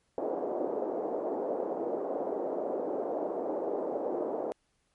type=band-pass noise; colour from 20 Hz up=pink; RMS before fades=-33 dBFS; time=0.18-4.52 s; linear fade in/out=0 ms; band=350 to 660 Hz; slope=24 dB/octave; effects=pink hiss -74 dBFS RMS until 4.94 s + MP3 48 kbps